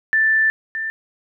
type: tone pair in turn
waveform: sine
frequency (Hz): 1766 / 1779.3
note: A6 / A6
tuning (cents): +6 / +19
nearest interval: unison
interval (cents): 13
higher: second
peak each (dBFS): -13 / -22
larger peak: first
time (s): 0.13-0.5 / 0.75-0.9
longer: first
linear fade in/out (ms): 0
effects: none